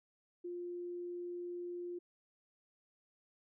sine tone, 351.5 Hz, F4, 11 cents sharp, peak -40 dBFS, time 0.44-1.99 s, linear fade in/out 10 ms, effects none

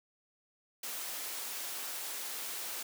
white high-pass noise, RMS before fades -40 dBFS, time 0.83-2.83 s, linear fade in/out 5 ms, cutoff 340 Hz, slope 12 dB/octave, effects none

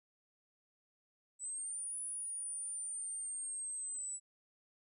sine linear two-way sweep, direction up then down, 7880 to 9870 to 7880 Hz, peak -39 dBFS, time 1.39-4.2 s, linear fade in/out 50 ms, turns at 1.98 s, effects none

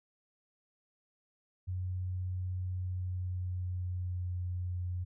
sine tone with pitch glide, 91.6 to 89.77 Hz, F#2 to F2, -17 to +48 cents, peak -33 dBFS, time 1.67-5.05 s, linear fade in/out 20 ms, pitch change -35 cents, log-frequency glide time 2.7-4.52 s, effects none

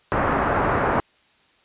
white low-pass noise, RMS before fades -21 dBFS, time 0.12-1 s, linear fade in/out 0 ms, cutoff 1400 Hz, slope 24 dB/octave, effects white hiss -59 dBFS RMS until 1.64 s + resampled to 8000 Hz

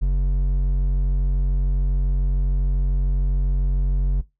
sine tone with hard clipping, 46.44 Hz, F#1, 7 cents sharp, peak -18 dBFS, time 0.01-4.22 s, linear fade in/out 20 ms, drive 6 dB, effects noise-tail reverb RT60 0.2 s tail -19 dB re dry

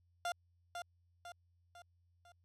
30% pulse tone with echo, 698 Hz, F5, 1 cent flat, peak -33 dBFS, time 0.25-0.32 s, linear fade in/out 2 ms, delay 500 ms, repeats 4, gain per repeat -6 dB, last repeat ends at 2.32 s, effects added 87 Hz sine -70 dBFS peak until 2.44 s + low-pass 11000 Hz 12 dB/octave

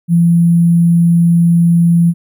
sine tone with sample-and-hold, 170 Hz, F3, 46 cents flat, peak -6 dBFS, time 0.08-2.14 s, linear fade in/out 50 ms, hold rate 11025 Hz, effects none

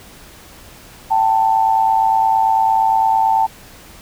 sine tone pair together, 776.2 / 885 Hz, G5 / A5, -17 / +10 cents, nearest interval major second, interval 227 cents, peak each -16 / -13 dBFS, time 1.1-3.47 s, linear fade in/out 20 ms, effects pink hiss -41 dBFS RMS until 4.01 s

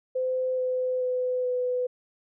sine tone with pitch steps, 513 / 508.3 / 503.6 / 499 Hz, C5 / B4 / B4 / B4, -34 / +50 / +34 / +18 cents, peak -24 dBFS, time 0.15-1.87 s, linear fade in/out 10 ms, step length 430 ms, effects none

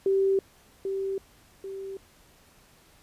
sine tone with echo, 388.3 Hz, G4, 16 cents flat, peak -20 dBFS, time 0.06-0.39 s, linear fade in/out 2 ms, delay 790 ms, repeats 2, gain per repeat -7 dB, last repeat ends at 1.97 s, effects pink hiss -58 dBFS RMS until 3.02 s + resampled to 32000 Hz

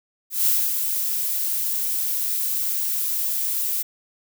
violet noise with ADSR envelope, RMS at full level -18 dBFS, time 0.3-3.83 s, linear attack 160 ms, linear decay 250 ms, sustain -6 dB, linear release 14 ms, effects none

